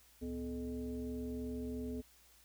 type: tone with frequency modulation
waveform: sine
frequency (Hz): 250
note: B3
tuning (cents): +21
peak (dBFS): -38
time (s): 0.21-2.02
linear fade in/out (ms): 20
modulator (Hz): 181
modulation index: 1
effects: added 60 Hz sine -70 dBFS peak until 2.44 s + white hiss -65 dBFS RMS until 2.44 s